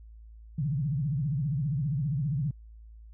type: tone with vibrato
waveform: sine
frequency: 142.8 Hz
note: D3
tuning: 48 cents flat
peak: -26 dBFS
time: 0.58-2.51 s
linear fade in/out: 5 ms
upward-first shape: triangle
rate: 15 Hz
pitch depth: 280 cents each way
effects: added 55 Hz sine -46 dBFS peak until 3.13 s